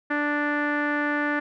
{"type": "tone with low-pass filter", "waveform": "sawtooth", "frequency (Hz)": 293.7, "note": "D4", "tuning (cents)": 0, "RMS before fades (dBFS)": -25, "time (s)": [0.1, 1.4], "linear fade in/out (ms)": 10, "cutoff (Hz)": 1700, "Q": 5.5, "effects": []}